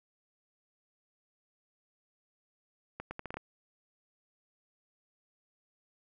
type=accelerating click train; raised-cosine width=0.5 ms; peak=-24 dBFS; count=7; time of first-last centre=3-3.37 s; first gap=110 ms; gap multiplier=0.76; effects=none